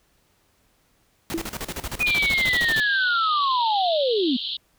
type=noise with tremolo; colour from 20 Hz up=pink; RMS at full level=-30 dBFS; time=1.3-2.8 s; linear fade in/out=0 ms; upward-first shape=square; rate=13 Hz; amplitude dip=80%
type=tone with exponential decay; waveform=sine; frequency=329.6 Hz; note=E4; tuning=in tune; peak=-19 dBFS; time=1.34-1.51 s; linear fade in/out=2 ms; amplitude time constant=35 ms
type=linear sweep; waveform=sine; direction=down; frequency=2489 to 229.5 Hz; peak=-19 dBFS; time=2-4.37 s; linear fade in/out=10 ms
type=band-pass noise; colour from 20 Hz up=white; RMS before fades=-30 dBFS; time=2.06-4.57 s; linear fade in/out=5 ms; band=3000 to 4200 Hz; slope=96 dB/octave
effects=pink hiss -64 dBFS RMS until 4.78 s